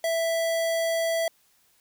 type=tone; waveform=square; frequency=660 Hz; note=E5; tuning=2 cents sharp; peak=-24 dBFS; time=0.04-1.28 s; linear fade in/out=2 ms; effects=white hiss -64 dBFS RMS until 1.8 s